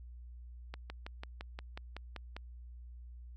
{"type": "slowing click train", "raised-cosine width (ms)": 0.3, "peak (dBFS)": -27, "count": 10, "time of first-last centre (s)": [0.74, 2.365], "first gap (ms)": 160, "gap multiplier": 1.03, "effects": ["added 60 Hz sine -47 dBFS peak until 3.36 s"]}